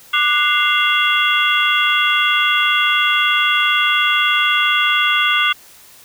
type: tone cluster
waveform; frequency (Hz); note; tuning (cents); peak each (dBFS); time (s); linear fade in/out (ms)
sine; 1186 / 1476 / 2090 / 2770 / 3351; D6 / F#6 / C7 / F7 / G#7; +17 / -5 / -2 / -15 / +15; -19; 0.13-5.53; 10
effects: white hiss -44 dBFS RMS until 6.04 s